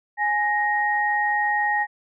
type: tone pair together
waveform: sine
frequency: 833.9 / 1872 Hz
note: G#5 / A#6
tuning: +7 / +7 cents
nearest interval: octave + major second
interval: 1400 cents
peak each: -22 / -22 dBFS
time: 0.17-1.87 s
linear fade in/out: 50 ms
effects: none